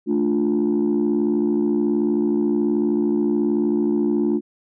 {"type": "chord", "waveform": "sine", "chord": "D minor", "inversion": "second", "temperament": "just", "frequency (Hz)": [220.2, 293.7, 352.4], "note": ["A3", "D4", "F4"], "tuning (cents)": [2, 0, 16], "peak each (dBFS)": [-20, -20, -20], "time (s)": [0.06, 4.41], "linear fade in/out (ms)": 50, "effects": ["tanh soft clip ceiling -12 dBFS"]}